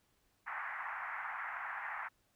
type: band-pass noise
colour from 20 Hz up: white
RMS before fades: -42 dBFS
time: 0.46-2.09 s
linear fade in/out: 20 ms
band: 770 to 2000 Hz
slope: 48 dB/octave
effects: pink hiss -75 dBFS RMS until 2.35 s